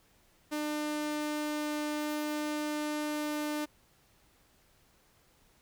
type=tone; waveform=sawtooth; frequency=300.1 Hz; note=D4; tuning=38 cents sharp; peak=-28 dBFS; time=0.51-3.66 s; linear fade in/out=20 ms; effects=pink hiss -66 dBFS RMS until 5.61 s